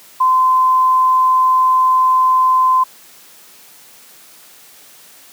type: tone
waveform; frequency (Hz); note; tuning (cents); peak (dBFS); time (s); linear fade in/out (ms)
sine; 1030; C6; -28; -9; 0.2-2.84; 10
effects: white hiss -43 dBFS RMS until 5.32 s + high-pass 150 Hz 12 dB/octave